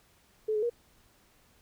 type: tone with pitch steps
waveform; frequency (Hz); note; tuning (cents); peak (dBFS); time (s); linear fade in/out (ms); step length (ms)
sine; 433.1 / 424.1 / 474.5; A4 / G#4 / A#4; -27 / +36 / +31; -26; 0.48-0.699; 10; 73
effects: pink hiss -64 dBFS RMS until 1.61 s